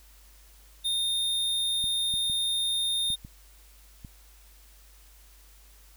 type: tone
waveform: square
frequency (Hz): 3656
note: A#7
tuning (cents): -34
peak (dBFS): -26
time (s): 0.84-3.16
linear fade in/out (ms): 20
type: clicks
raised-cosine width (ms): 5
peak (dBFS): -30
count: 6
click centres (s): 1.841 / 2.14 / 2.299 / 3.103 / 3.249 / 4.048
effects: added 50 Hz sine -53 dBFS peak until 5.96 s + white hiss -58 dBFS RMS until 5.96 s